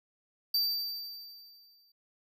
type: tone with exponential decay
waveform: square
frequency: 4652 Hz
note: D8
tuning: 17 cents flat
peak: -25 dBFS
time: 0.54-1.92 s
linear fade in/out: 5 ms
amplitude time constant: 300 ms
effects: none